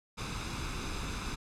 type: noise with comb filter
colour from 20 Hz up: pink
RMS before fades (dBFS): -37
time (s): 0.17-1.36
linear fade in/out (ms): 20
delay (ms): 0.8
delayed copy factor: +0.55
effects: low-pass 7000 Hz 12 dB/octave